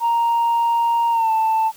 sine tone with pitch glide, 932.3 to 885.6 Hz, A#5 to A5, 0 to +11 cents, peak -13 dBFS, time 0-1.72 s, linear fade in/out 50 ms, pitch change -89 cents, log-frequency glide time 1.11-1.31 s, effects tanh soft clip ceiling -13 dBFS + white hiss -46 dBFS RMS until 1.76 s

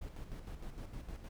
brown noise with tremolo, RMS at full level -44 dBFS, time 0.01-1.29 s, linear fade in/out 10 ms, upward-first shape square, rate 6.5 Hz, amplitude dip 50%, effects none

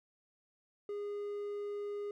triangle tone, 410.2 Hz, G#4, 21 cents flat, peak -35 dBFS, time 0.89-2.11 s, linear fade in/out 2 ms, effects none

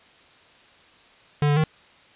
square tone with pitch steps, 146.9 / 145.8 / 155.7 Hz, D3 / D3 / D#3, +1 / -12 / +2 cents, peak -18 dBFS, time 1.42-1.639 s, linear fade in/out 2 ms, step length 73 ms, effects white hiss -53 dBFS RMS until 2.15 s + resampled to 8000 Hz

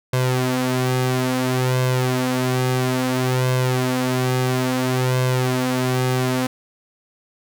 sawtooth tone with flanger, 127.7 Hz, C3, 42 cents flat, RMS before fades -20 dBFS, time 0.13-6.47 s, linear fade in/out 5 ms, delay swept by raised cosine 1.9 to 5.4 ms, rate 0.59 Hz, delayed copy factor +0.65, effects none

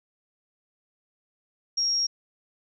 sine tone, 5588 Hz, F8, in tune, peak -22 dBFS, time 1.77-2.07 s, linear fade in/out 10 ms, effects none

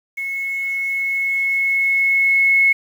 sine tone with level ramp, 2186 Hz, C#7, 25 cents flat, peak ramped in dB -22 to -10 dBFS, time 0.17-2.73 s, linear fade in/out 10 ms, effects 7-bit

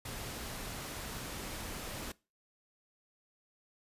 pink noise, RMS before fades -42 dBFS, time 0.05-2.12 s, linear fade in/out 5 ms, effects noise-tail reverb RT60 0.3 s tail -22 dB re dry + resampled to 32000 Hz

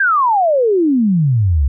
sine exponential sweep, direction down, 1641 to 63.8 Hz, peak -10 dBFS, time 0-1.68 s, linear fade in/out 5 ms, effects none

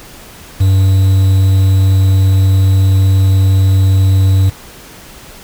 triangle tone with quantisation, 95.9 Hz, G2, 37 cents flat, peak -4 dBFS, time 0.6-4.5 s, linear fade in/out 10 ms, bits 5, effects pink hiss -35 dBFS RMS until 5.43 s

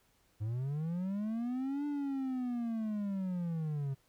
triangle linear two-way sweep, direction up then down, 102.1 to 293.7 to 133.2 Hz, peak -31 dBFS, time 0.4-3.95 s, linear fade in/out 20 ms, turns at 1.86 s, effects pink hiss -71 dBFS RMS until 4.08 s

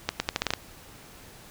accelerating click train, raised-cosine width 0.2 ms, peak -7 dBFS, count 8, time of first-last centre 0.09-0.537 s, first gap 110 ms, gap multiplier 0.81, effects pink hiss -49 dBFS RMS until 1.5 s

